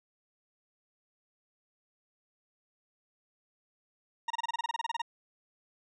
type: tone bursts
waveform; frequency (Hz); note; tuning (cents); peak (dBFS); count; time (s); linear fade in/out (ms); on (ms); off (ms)
40% pulse; 932.3; A#5; 0; -29; 15; 4.28-5.018; 5; 24; 27
effects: low-pass 5000 Hz 12 dB/octave